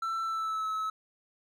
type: tone with pitch glide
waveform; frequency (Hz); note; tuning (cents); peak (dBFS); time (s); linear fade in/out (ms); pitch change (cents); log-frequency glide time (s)
triangle; 1336 to 1294.2; E6 to E6; +23 to -32; -28; 0.02-0.9; 5; -55; 0.23-0.68
effects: none